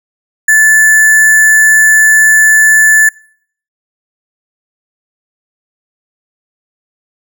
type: tone with sample-and-hold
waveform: sine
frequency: 1742 Hz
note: A6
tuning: 18 cents flat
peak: -3 dBFS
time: 0.48-3.09 s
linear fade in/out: 5 ms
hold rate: 8820 Hz
effects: noise-tail reverb RT60 0.6 s tail -24 dB re dry